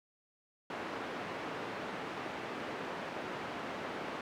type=band-pass noise; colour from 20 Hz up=pink; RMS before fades=-41 dBFS; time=0.7-4.21 s; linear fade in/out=2 ms; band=260 to 2100 Hz; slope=12 dB/octave; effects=none